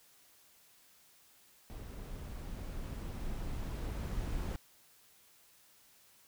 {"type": "noise with level ramp", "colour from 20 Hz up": "brown", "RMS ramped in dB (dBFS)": [-45, -36], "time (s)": [1.7, 4.56], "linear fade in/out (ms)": 0, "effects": ["white hiss -64 dBFS RMS until 6.27 s"]}